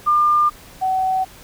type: tone pair in turn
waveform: sine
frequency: 1200 / 754.3 Hz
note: D6 / F#5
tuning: +37 / +33 cents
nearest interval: minor sixth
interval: 804 cents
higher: first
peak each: -12 / -16 dBFS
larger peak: first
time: 0.06-0.5 / 0.81-1.25 s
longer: neither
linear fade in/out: 20 ms
effects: pink hiss -43 dBFS RMS until 1.43 s